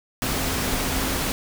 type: tone in noise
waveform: sine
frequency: 261.6 Hz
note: C4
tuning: in tune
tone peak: -33 dBFS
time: 0.22-1.32 s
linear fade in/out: 0 ms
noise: pink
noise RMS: -25 dBFS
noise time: 0.22-1.32 s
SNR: -11 dB
effects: none